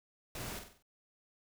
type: noise with echo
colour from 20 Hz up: pink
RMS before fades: -43 dBFS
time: 0.35-0.59 s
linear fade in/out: 2 ms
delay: 47 ms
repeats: 5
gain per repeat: -6 dB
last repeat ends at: 0.825 s
effects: none